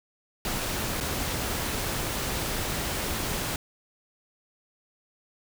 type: noise with dropouts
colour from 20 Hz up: pink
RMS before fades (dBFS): -30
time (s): 0.45-3.56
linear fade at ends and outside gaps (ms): 1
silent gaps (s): 1.002-1.009
effects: none

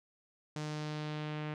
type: tone with low-pass filter sweep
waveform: sawtooth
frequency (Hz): 151.8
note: D#3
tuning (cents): -42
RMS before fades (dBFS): -39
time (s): 0.56-1.54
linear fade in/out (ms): 2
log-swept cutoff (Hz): 6600 to 2500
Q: 1.5
effects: none

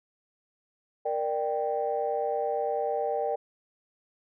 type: chord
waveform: sine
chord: G minor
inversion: first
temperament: equal with one note detuned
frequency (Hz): 466.2 / 595.2 / 784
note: Bb4 / D5 / G5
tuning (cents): 0 / +23 / 0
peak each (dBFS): -30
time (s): 1.05-3.36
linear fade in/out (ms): 10
effects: tanh soft clip ceiling -17 dBFS

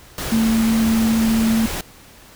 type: tone in noise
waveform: sine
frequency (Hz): 224.4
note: A3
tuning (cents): +34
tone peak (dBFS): -14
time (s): 0.32-1.66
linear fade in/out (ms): 2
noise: pink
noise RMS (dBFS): -26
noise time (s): 0.18-1.81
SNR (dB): +9
effects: pink hiss -45 dBFS RMS until 2.35 s

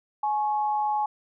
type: tone pair together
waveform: sine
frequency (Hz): 843 / 1100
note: G#5 / C#6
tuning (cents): +26 / -14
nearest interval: perfect fourth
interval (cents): 460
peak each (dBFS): -23 / -33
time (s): 0.23-1.06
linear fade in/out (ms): 5
effects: none

